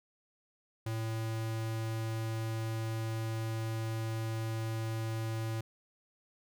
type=tone; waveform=square; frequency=112 Hz; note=A2; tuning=31 cents sharp; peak=-34 dBFS; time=0.86-5.61 s; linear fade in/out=5 ms; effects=none